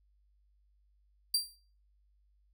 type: tone with exponential decay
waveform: sawtooth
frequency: 4715 Hz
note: D8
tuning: 6 cents sharp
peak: -21 dBFS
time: 1.34-1.56 s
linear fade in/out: 5 ms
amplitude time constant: 47 ms
effects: noise-tail reverb RT60 0.4 s tail -20 dB re dry + added 50 Hz sine -66 dBFS peak until 2.53 s